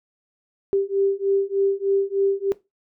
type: beating tone pair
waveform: sine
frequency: 392 / 395.3 Hz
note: G4 / G4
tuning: 0 / +15 cents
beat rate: 3.3 Hz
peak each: -22 dBFS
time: 0.73-2.52 s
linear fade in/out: 0 ms
effects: noise-tail reverb RT60 0.2 s tail -17 dB re dry